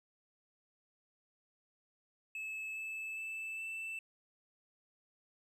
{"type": "tone with pitch steps", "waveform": "triangle", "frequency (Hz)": [2600, 2618, 2636, 2655], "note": ["E7", "E7", "E7", "E7"], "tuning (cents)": [-24, -13, -1, 12], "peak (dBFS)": -38, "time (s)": [2.35, 3.99], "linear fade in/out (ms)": 2, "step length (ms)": 410, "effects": []}